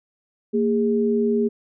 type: tone pair together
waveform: sine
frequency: 230 / 410.2 Hz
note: A#3 / G#4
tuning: -23 / -21 cents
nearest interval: minor seventh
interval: 1002 cents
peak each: -20 dBFS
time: 0.53-1.49 s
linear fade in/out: 20 ms
effects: none